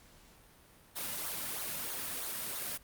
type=noise with flanger; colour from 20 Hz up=white; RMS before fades=-38 dBFS; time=0.95-2.78 s; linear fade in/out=20 ms; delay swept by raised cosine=0.37 to 2.67 ms; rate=3.1 Hz; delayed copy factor=-0.55; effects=pink hiss -60 dBFS RMS until 2.83 s + Opus 48 kbps